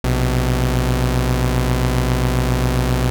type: tone pair together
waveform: sawtooth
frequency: 59.42 / 126.3 Hz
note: A#1 / B2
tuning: +34 / +39 cents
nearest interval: octave + minor second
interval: 1305 cents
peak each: -14 dBFS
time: 0.04-3.1 s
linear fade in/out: 0 ms
effects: none